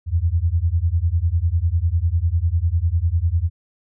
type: beating tone pair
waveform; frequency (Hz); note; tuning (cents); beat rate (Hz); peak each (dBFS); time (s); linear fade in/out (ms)
sine; 79.7 / 89.7; D#2 / F2; +42 / +47; 10; -19 / -19; 0.06-3.5; 50
effects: none